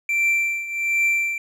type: tone with tremolo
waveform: triangle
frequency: 2349 Hz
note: D7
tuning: in tune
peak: -14 dBFS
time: 0.09-1.38 s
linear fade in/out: 2 ms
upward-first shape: triangle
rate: 1.3 Hz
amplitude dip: 80%
effects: none